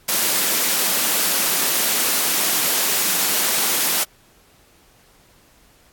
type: high-pass noise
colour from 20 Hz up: white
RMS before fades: -19 dBFS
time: 0.08-4.04 s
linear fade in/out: 10 ms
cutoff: 170 Hz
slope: 24 dB/octave
effects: pink hiss -54 dBFS RMS until 5.92 s + AAC 64 kbps